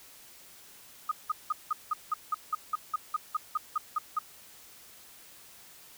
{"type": "tone bursts", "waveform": "sine", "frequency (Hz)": 1244.5, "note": "D#6", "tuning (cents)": 0, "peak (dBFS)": -25, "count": 16, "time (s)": [1.09, 4.19], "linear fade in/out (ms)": 5, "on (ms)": 25, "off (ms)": 180, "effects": ["white hiss -53 dBFS RMS until 5.97 s"]}